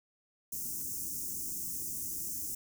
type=band-stop noise; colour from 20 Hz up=white; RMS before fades=-38 dBFS; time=0.52-2.55 s; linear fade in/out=5 ms; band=360 to 5800 Hz; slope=48 dB/octave; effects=none